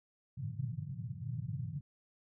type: band-pass noise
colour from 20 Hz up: pink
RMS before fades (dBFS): -40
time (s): 0.37-1.81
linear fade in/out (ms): 5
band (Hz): 110 to 150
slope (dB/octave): 48
effects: none